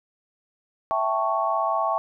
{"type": "chord", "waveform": "sine", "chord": "A dominant seventh", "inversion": "second", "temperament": "equal", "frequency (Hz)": [659.3, 784, 880, 1108.7], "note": ["E5", "G5", "A5", "C#6"], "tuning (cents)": [0, 0, 0, 0], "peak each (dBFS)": [-26, -28, -28, -25], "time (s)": [0.91, 1.98], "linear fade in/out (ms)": 0, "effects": []}